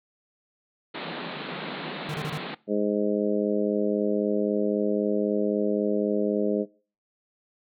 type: band-pass noise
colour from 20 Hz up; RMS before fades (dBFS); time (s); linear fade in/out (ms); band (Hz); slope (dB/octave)
pink; -35; 0.94-2.55; 10; 150 to 4200; 96
type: tone bursts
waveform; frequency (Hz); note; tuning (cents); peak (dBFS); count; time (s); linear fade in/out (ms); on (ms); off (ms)
square; 151.5; D#3; -46; -30; 4; 2.09-2.376; 2; 52; 26
type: harmonic tone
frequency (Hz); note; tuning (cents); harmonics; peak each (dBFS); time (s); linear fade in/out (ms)
103.83; G#2; 0; 2 / 3 / 4 / 5 / 6; -27 / -30 / -27 / -30 / -32; 2.67-6.66; 50
effects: noise-tail reverb RT60 0.4 s tail -22 dB re dry